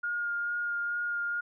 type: tone with vibrato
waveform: sine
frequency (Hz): 1419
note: F6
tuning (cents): +27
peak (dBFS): -29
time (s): 0.03-1.41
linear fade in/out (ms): 10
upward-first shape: sine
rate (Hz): 2.3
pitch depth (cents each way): 12
effects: none